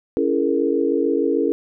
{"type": "chord", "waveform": "sine", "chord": "A# half-diminished seventh", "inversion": "first", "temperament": "just", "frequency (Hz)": [279.7, 335.6, 419.5, 466.2], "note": ["C#4", "E4", "G#4", "A#4"], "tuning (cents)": [16, 31, 17, 0], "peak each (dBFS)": -22, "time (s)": [0.17, 1.52], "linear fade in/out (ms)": 0, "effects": []}